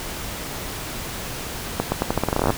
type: accelerating click train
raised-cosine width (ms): 1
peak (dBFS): -5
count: 17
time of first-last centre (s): 1.8-2.504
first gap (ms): 120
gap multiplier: 0.84
effects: pink hiss -31 dBFS RMS until 2.57 s